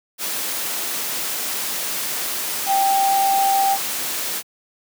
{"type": "tone in noise", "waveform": "sine", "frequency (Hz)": 784, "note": "G5", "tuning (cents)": 0, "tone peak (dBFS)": -15, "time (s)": [2.66, 3.78], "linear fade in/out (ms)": 50, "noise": "white", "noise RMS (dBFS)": -25, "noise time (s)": [0.18, 4.43], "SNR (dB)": 7, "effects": ["high-pass 200 Hz 12 dB/octave"]}